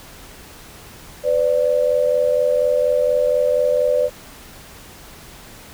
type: tone pair together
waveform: sine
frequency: 503.1 / 587.3 Hz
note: B4 / D5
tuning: +32 / 0 cents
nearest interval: minor third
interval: 268 cents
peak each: -17 dBFS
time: 1.23-4.1 s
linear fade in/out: 50 ms
effects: pink hiss -41 dBFS RMS until 5.73 s